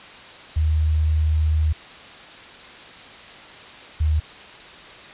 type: tone pair in turn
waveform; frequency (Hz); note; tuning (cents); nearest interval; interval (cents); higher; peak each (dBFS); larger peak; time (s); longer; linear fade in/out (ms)
sine; 77.78 / 77.06; D#2 / D#2; 0 / -16; unison; 16; first; -16; neither; 0.56-1.73 / 4-4.2; first; 10
effects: white hiss -41 dBFS RMS until 5.13 s + resampled to 8000 Hz